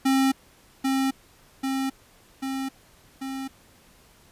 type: tone with echo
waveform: square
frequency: 267.5 Hz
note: C4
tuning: 38 cents sharp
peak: -19 dBFS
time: 0.05-0.32 s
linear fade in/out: 10 ms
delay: 790 ms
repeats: 4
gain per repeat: -3 dB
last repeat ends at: 3.48 s
effects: pink hiss -56 dBFS RMS until 4.31 s + resampled to 32000 Hz